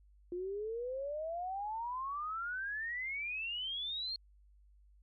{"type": "exponential sweep", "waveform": "sine", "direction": "up", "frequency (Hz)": [347.7, 4300], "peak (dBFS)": -36, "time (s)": [0.32, 4.16], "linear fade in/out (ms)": 2, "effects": ["added 50 Hz sine -60 dBFS peak until 5.02 s", "MP3 64 kbps"]}